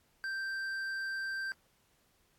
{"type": "tone with hard clipping", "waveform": "sine", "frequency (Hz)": 1568, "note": "G6", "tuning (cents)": 0, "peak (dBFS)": -36, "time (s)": [0.24, 1.52], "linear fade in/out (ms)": 0, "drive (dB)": 6, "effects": ["pink hiss -71 dBFS RMS until 2.38 s", "AAC 64 kbps"]}